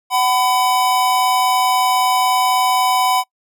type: tone pair together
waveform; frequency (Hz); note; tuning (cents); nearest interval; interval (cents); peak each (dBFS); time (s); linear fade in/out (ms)
square; 753.2 / 1003; F#5 / B5; +31 / +26; perfect fourth; 495; -17; 0.1-3.24; 50
effects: noise-tail reverb RT60 0.1 s tail -24 dB re dry